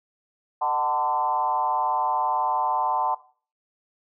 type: tone with frequency modulation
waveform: sine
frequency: 887 Hz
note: A5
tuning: 14 cents sharp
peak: -21 dBFS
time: 0.61-3.15 s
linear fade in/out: 10 ms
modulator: 138 Hz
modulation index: 1.3
effects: noise-tail reverb RT60 0.4 s tail -17 dB re dry